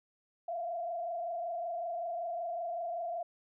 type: tone with frequency modulation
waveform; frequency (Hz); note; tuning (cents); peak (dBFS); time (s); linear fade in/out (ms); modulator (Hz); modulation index
sine; 686; F5; -31; -34; 0.48-3.23; 5; 25.3; 1.1
effects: none